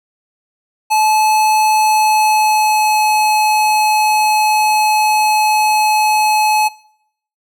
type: tone with pitch glide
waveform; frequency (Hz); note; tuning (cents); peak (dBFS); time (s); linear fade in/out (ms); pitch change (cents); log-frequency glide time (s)
square; 862 to 855.1; A5 to A5; -36 to -50; -11; 0.9-6.69; 20; -14; 1.72-3.02
effects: noise-tail reverb RT60 0.7 s tail -22 dB re dry